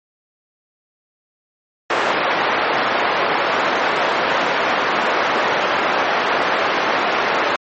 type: band-pass noise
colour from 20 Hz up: pink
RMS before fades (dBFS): -18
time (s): 1.9-7.56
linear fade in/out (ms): 2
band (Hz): 530 to 2000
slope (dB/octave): 12
effects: MP3 32 kbps